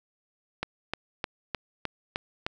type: click train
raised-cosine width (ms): 0.3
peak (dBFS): -13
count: 7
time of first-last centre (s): 0.63-2.465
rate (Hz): 3.27
effects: none